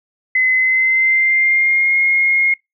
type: tone with pitch glide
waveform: sine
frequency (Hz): 2037 to 2146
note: C7 to C7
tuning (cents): -47 to +43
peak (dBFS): -11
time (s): 0.35-2.54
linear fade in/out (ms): 5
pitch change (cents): +90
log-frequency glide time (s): 0.55-1.97
effects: noise-tail reverb RT60 0.2 s tail -26 dB re dry